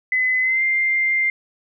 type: tone with pitch glide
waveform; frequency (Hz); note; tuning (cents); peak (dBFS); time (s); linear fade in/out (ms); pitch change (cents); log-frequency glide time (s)
sine; 2023 to 2098; B6 to C7; +41 to +4; -16; 0.12-1.3; 2; +63; 0.4-0.63
effects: none